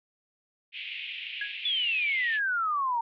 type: band-pass noise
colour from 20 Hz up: pink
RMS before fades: -38 dBFS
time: 0.72-2.4 s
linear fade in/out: 50 ms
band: 2300 to 3200 Hz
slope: 48 dB/octave
type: tone with exponential decay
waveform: sine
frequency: 1661.2 Hz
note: G#6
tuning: in tune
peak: -27 dBFS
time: 1.41-1.59 s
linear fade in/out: 5 ms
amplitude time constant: 37 ms
type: exponential sweep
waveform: sine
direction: down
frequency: 3493 to 908 Hz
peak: -25 dBFS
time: 1.65-3.01 s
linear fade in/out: 5 ms
effects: none